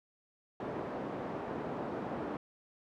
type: band-pass noise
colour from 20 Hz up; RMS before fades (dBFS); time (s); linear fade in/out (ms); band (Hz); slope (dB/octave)
pink; -39; 0.6-2.37; 2; 220 to 880; 12
effects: none